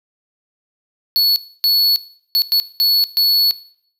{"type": "tone bursts at uneven times", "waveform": "square", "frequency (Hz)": 4406, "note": "C#8", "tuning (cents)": -11, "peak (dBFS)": -12, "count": 6, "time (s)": [[1.16, 1.36], [1.64, 1.96], [2.35, 2.42], [2.52, 2.6], [2.8, 3.04], [3.17, 3.51]], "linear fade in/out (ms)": 0, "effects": ["noise-tail reverb RT60 0.6 s tail -17 dB re dry"]}